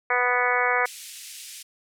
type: harmonic tone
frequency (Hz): 246.9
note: B3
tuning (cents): 0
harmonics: 2 / 3 / 4 / 5 / 6 / 7 / 8 / 9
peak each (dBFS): -28 / -28 / -28 / -28 / -28 / -28 / -28 / -28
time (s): 0.1-0.86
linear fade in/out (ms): 5
type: band-pass noise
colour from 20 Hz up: white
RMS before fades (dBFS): -41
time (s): 0.85-1.63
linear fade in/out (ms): 10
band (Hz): 2200 to 11000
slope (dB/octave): 24
effects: none